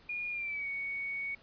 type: tone with pitch glide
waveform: sine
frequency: 2432 to 2230 Hz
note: D#7 to C#7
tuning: -40 to +10 cents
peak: -34 dBFS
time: 0.09-1.35 s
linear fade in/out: 5 ms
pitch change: -150 cents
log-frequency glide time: 0.31-0.68 s
effects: pink hiss -60 dBFS RMS until 1.42 s + resampled to 11025 Hz